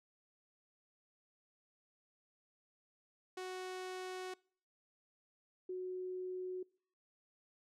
sawtooth / sine tone pair in turn, 370 / 368 Hz, F#4 / F#4, 0 / -9 cents, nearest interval unison, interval 9 cents, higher first, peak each -38 / -39 dBFS, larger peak first, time 3.37-4.34 / 5.69-6.63 s, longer first, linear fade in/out 5 ms, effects noise-tail reverb RT60 0.5 s tail -25 dB re dry + low-pass 9000 Hz 12 dB/octave

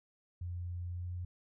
sine tone with pitch glide, 88 to 88.97 Hz, F2 to F2, +14 to +33 cents, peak -37 dBFS, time 0.41-1.25 s, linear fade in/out 5 ms, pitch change +19 cents, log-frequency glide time 0.9-1.11 s, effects none

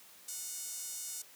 sawtooth tone with high-pass filter, 731 Hz, F#5, 21 cents flat, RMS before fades -42 dBFS, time 0.28-1.22 s, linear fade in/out 5 ms, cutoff 7200 Hz, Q 1.9, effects white hiss -57 dBFS RMS until 1.35 s + high-pass 150 Hz 12 dB/octave

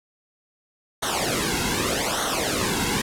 pink noise with flanger, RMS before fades -24 dBFS, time 1.02-3.02 s, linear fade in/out 10 ms, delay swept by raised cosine 0.4 to 1.7 ms, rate 0.83 Hz, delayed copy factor -0.85, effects low-pass 11000 Hz 12 dB/octave

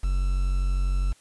triangle tone with quantisation, 46.25 Hz, F#1, in tune, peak -19 dBFS, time 0.03-1.13 s, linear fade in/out 10 ms, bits 7, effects white hiss -58 dBFS RMS until 1.2 s + resampled to 24000 Hz

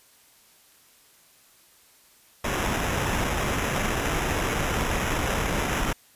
pink noise with sample-and-hold, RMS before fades -26 dBFS, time 2.44-5.93 s, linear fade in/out 5 ms, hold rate 4410 Hz, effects white hiss -57 dBFS RMS until 6.15 s + resampled to 32000 Hz

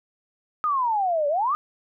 sine exponential two-way sweep, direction down then up, 1265 to 563 to 1265 Hz, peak -20 dBFS, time 0.64-1.55 s, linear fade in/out 0 ms, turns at 1.28 s, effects none

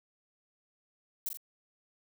violet noise with echo, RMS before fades -34 dBFS, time 1.26-1.29 s, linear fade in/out 2 ms, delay 41 ms, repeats 2, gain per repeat -5 dB, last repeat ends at 1.372 s, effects none

